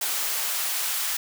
white noise with high-pass filter sweep, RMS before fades -27 dBFS, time 0.01-1.17 s, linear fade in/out 5 ms, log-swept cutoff 540 to 1000 Hz, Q 0.73, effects none

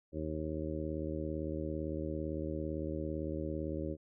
harmonic tone, 77.78 Hz, D#2, in tune, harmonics 1 / 2 / 3 / 4 / 5 / 6 / 7, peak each -41 / -43 / -45 / -40 / -43 / -49 / -43 dBFS, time 0.12-3.97 s, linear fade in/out 50 ms, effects none

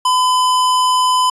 square tone, 1010 Hz, B5, 39 cents sharp, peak -12 dBFS, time 0.05-1.3 s, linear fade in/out 5 ms, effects resampled to 24000 Hz

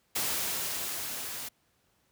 white noise with level ramp, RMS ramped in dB -30 to -39 dBFS, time 0.15-1.49 s, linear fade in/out 10 ms, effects pink hiss -71 dBFS RMS until 2.11 s + high-pass 60 Hz 12 dB/octave

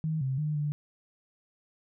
sine tone with pitch steps, 157.8 / 132.6 / 151.6 / 147.8 Hz, D#3 / C3 / D#3 / D3, +25 / +23 / -45 / +11 cents, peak -27 dBFS, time 0.04-0.72 s, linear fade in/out 0 ms, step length 170 ms, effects none

